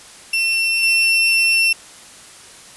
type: tone with level steps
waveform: 35% pulse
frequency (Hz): 2702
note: E7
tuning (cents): +42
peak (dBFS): -14 / -11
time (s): 0.33-1.73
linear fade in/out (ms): 5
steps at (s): 0.83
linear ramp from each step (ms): 2
effects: white hiss -41 dBFS RMS until 2.76 s + resampled to 24000 Hz